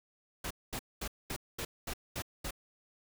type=noise bursts; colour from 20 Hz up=pink; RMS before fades=-38 dBFS; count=8; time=0.44-2.508 s; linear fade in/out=5 ms; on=66 ms; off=220 ms; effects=none